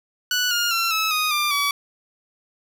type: tone with pitch steps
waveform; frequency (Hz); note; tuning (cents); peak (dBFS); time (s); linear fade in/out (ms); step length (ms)
15% pulse; 1480 / 1417.3 / 1357.2 / 1299.6 / 1244.5 / 1191.8 / 1141.2; F#6 / F6 / F6 / E6 / D#6 / D6 / C#6; 0 / +25 / -50 / -25 / 0 / +25 / +50; -13; 0.31-1.71; 2; 200
effects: none